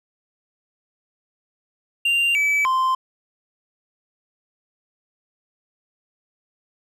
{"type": "tone with pitch steps", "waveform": "triangle", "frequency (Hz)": [2782, 2298, 1041], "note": ["F7", "D7", "C6"], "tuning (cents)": [-7, -38, -9], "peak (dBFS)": -15, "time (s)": [2.05, 2.95], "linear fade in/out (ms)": 5, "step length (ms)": 300, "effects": []}